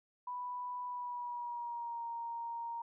sine tone with pitch glide, 987.8 to 932.4 Hz, B5 to A#5, 0 to 0 cents, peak -38 dBFS, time 0.27-2.82 s, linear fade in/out 5 ms, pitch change -100 cents, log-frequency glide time 0.86-2.04 s, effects none

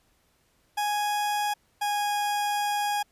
40% pulse tone pair in turn, 830.6 / 825.3 Hz, G#5 / G#5, 0 / -11 cents, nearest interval unison, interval 11 cents, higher first, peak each -24 dBFS, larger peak neither, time 0.77-1.54 / 1.81-3.03 s, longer second, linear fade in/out 10 ms, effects pink hiss -67 dBFS RMS until 3.11 s + resampled to 32000 Hz

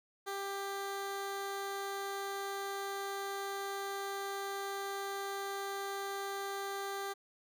15% pulse tone, 395.2 Hz, G4, 14 cents sharp, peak -31 dBFS, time 0.26-7.14 s, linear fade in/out 20 ms, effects none

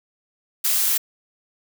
blue noise, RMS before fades -20 dBFS, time 0.64-0.98 s, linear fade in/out 10 ms, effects none

